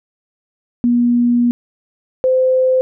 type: tone pair in turn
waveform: sine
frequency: 240.6 / 515.9 Hz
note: B3 / C5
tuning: -45 / -24 cents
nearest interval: octave + minor second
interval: 1321 cents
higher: second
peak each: -10 dBFS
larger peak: neither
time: 0.84-1.51 / 2.24-2.81 s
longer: first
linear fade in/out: 0 ms
effects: none